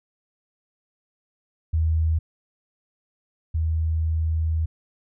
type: tone pair in turn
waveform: sine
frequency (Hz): 80.1 / 80.1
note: E2 / E2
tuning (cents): -49 / -49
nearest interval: unison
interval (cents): 0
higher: neither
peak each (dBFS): -18 / -20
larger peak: first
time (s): 1.73-2.19 / 3.54-4.66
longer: second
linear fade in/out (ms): 10
effects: none